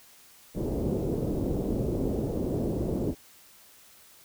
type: low-pass noise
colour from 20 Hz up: white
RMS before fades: -29 dBFS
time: 0.54-3.15 s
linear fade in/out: 50 ms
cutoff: 440 Hz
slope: 24 dB/octave
effects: white hiss -55 dBFS RMS until 4.24 s